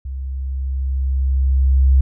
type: tone with level ramp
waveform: sine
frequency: 66.4 Hz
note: C2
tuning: 26 cents sharp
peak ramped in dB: -24 to -8 dBFS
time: 0.05-2.01 s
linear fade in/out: 5 ms
effects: none